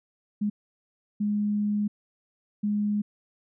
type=tone bursts at uneven times; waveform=sine; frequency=207.7 Hz; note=G#3; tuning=in tune; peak=-23 dBFS; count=3; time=0.41-0.5 / 1.2-1.88 / 2.63-3.02 s; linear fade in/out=10 ms; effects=none